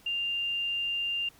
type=tone; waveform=sine; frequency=2794 Hz; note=F7; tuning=in tune; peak=-28 dBFS; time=0.06-1.29 s; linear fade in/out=5 ms; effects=pink hiss -58 dBFS RMS until 1.39 s